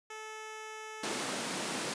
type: tone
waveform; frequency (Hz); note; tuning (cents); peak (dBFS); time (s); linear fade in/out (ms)
10% pulse; 435.2; A4; -19; -34; 0.1-1.22; 5
type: high-pass noise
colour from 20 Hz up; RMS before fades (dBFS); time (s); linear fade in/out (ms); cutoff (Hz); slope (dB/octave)
pink; -36; 1.03-1.94; 5; 180; 24
effects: resampled to 22050 Hz